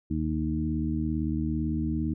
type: harmonic tone with a mistuned harmonic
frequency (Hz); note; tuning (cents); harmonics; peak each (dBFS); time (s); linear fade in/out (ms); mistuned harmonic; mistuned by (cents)
77.78; D#2; 0; 1 / 2 / 3 / 4; -31 / -32 / -31 / -31; 0.1-2.14; 10; 1; -20
effects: none